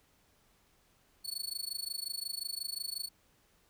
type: tone with amplitude modulation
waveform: sawtooth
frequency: 4425 Hz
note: C#8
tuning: 4 cents flat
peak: -30 dBFS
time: 1.24-3.09 s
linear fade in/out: 20 ms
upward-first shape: sine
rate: 25.6 Hz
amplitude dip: 95%
effects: pink hiss -69 dBFS RMS until 3.69 s